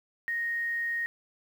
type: tone with quantisation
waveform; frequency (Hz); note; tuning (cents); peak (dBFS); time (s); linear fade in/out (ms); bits
sine; 1864.7; A#6; 0; -28; 0.28-1.06; 0; 9
effects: none